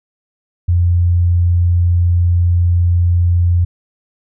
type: tone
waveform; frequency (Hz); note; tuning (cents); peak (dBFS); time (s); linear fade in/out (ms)
sine; 87.31; F2; 0; -9; 0.68-3.65; 10
effects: none